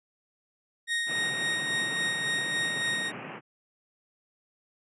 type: tone with tremolo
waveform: 30% pulse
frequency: 1864.7 Hz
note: A#6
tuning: in tune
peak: -23 dBFS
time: 0.87-3.12 s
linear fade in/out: 50 ms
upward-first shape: sine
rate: 3.6 Hz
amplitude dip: 35%
type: band-pass noise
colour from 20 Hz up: pink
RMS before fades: -40 dBFS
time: 1.06-3.41 s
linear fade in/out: 50 ms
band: 120 to 2900 Hz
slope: 96 dB/octave
effects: resampled to 22050 Hz